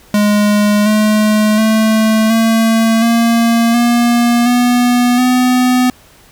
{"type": "tone with pitch steps", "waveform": "square", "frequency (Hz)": [207.7, 213.4, 219.3, 225.3, 231.5, 237.9, 244.4, 251.2], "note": ["G#3", "G#3", "A3", "A3", "A#3", "A#3", "B3", "B3"], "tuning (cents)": [0, 47, -6, 41, -12, 35, -18, 30], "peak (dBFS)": -9, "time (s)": [0.14, 5.9], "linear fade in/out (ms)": 2, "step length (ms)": 720, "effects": ["pink hiss -44 dBFS RMS until 6.31 s"]}